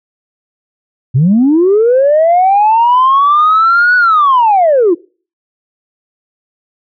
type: linear two-way sweep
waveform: sine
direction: up then down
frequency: 118 to 1486 to 314.8 Hz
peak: -4 dBFS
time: 1.14-4.95 s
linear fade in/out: 20 ms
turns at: 3.96 s
effects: noise-tail reverb RT60 0.4 s tail -24 dB re dry + tanh soft clip ceiling -2 dBFS